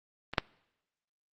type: clicks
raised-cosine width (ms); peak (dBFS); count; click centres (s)
0.3; -21 / -6; 2; 0.336 / 0.382
effects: noise-tail reverb RT60 0.9 s tail -25 dB re dry + Opus 32 kbps